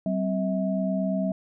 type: tone cluster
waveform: sine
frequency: 191.2 / 260.1 / 644 Hz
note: G3 / C4 / E5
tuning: -43 / -10 / -41 cents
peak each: -25 / -31 / -29 dBFS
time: 0.06-1.32 s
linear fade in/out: 2 ms
effects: none